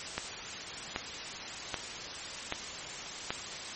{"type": "click train", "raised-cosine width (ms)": 0.3, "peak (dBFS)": -15, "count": 5, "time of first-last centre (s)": [0.18, 3.305], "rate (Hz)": 1.28, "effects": ["white hiss -40 dBFS RMS until 3.75 s", "MP3 32 kbps"]}